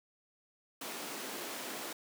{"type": "high-pass noise", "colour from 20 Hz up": "pink", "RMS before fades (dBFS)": -42, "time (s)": [0.81, 1.93], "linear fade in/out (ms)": 5, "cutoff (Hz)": 230, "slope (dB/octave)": 24, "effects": []}